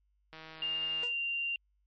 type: click train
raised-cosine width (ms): 0.3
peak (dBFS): -32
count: 113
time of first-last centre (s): 0.33-1.034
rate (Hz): 159
type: tone with pitch glide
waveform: sine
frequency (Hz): 2811 to 2776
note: F7 to F7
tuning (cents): +11 to -11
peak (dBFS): -31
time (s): 0.62-1.56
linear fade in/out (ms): 2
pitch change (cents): -22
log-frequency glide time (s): 0.9-1.16
type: tone with exponential decay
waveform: sawtooth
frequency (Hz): 483.5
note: B4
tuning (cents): -37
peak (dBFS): -36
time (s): 1.03-1.19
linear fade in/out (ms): 2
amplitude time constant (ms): 33
effects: added 50 Hz sine -70 dBFS peak until 1.86 s + MP3 32 kbps